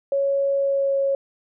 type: tone with pitch glide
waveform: sine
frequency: 554.4 to 549.6 Hz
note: C#5 to C#5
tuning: 0 to -15 cents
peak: -18 dBFS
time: 0.12-1.15 s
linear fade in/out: 2 ms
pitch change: -15 cents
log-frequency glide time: 0.56-0.97 s
effects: none